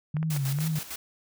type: tone with vibrato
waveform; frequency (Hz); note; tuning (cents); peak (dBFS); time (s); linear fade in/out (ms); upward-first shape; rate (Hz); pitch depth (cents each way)
sine; 146.83; D3; 0; -25; 0.14-0.79; 5; sine; 2.3; 150
type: clicks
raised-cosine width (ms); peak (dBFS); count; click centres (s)
0.5; -24; 4; 0.168 / 0.229 / 0.364 / 0.587
type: noise with tremolo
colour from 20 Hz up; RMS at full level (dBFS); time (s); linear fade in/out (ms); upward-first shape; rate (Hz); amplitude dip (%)
white; -36; 0.3-0.96; 5; square; 6.6; 65
effects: none